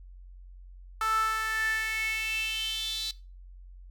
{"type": "tone with high-pass filter sweep", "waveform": "sawtooth", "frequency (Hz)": 440, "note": "A4", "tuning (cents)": 0, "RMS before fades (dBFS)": -30, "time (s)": [1.01, 3.11], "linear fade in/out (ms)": 2, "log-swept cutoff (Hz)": [1200, 4000], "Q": 7.7, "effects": ["noise-tail reverb RT60 0.3 s tail -20 dB re dry", "added 45 Hz sine -45 dBFS peak until 3.9 s"]}